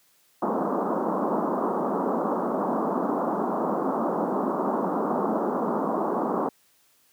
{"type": "band-pass noise", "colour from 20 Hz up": "pink", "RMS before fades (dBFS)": -26, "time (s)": [0.42, 6.49], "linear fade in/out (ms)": 5, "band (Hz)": [190, 1200], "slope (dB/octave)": 48, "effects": ["white hiss -63 dBFS RMS until 7.12 s", "high-pass 100 Hz 12 dB/octave"]}